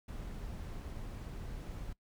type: noise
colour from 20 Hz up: brown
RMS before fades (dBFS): -43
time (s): 0.08-1.93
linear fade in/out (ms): 5
effects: noise-tail reverb RT60 0.1 s tail -21 dB re dry